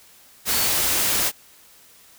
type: tone in noise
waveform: sine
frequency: 4456 Hz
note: C#8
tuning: 8 cents sharp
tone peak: -29 dBFS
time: 0.5-0.7 s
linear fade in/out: 50 ms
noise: white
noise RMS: -21 dBFS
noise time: 0.45-1.32 s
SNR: -11 dB
effects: white hiss -51 dBFS RMS until 2.18 s